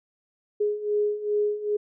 sine beating tone pair, 415.3 / 417.8 Hz, G#4 / G#4, 0 / +10 cents, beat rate 2.5 Hz, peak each -28 / -24 dBFS, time 0.6-1.77 s, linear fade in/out 10 ms, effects none

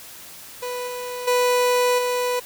30% pulse tone with level steps, 493.9 Hz, B4, in tune, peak -24 / -26 / -14 / -18 dBFS, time 0.62-2.4 s, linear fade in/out 10 ms, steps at 0.87 / 1.27 / 1.98 s, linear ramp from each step 10 ms, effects white hiss -41 dBFS RMS until 2.45 s

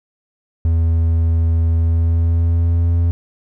triangle tone with pitch glide, 82.41 to 84.92 Hz, E2 to F2, 0 to -48 cents, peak -10 dBFS, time 0.65-3.11 s, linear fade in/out 0 ms, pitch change +52 cents, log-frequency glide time 1.76-2.96 s, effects none

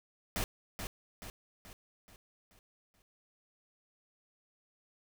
pink noise with echo, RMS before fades -34 dBFS, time 0.36-0.44 s, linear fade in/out 0 ms, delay 430 ms, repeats 6, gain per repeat -6 dB, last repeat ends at 3.02 s, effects none

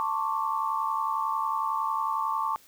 sine tone cluster, 892 / 1083 / 1154 Hz, A5 / C#6 / D6, +23 / -41 / -31 cents, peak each -30 dBFS, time 0-2.56 s, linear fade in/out 0 ms, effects white hiss -57 dBFS RMS until 2.67 s

